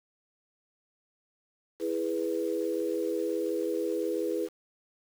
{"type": "chord", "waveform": "sine", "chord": "E major", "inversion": "none", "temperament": "equal", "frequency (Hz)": [329.6, 415.3, 493.9], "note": ["E4", "G#4", "B4"], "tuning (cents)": [0, 0, 0], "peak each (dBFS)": -32, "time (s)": [1.79, 4.49], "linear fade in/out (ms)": 50, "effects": ["8-bit"]}